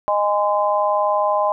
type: harmonic tone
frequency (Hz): 205.8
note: G#3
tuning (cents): -16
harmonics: 3 / 4 / 5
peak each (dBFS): -19 / -21 / -20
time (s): 0.08-1.52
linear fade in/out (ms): 0
effects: none